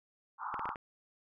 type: band-pass noise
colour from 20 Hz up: pink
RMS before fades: -39 dBFS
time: 0.38-0.76 s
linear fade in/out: 50 ms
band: 840 to 1400 Hz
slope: 96 dB/octave
type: clicks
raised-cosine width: 0.5 ms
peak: -25 dBFS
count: 5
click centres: 0.542 / 0.594 / 0.656 / 0.691 / 0.758 s
effects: none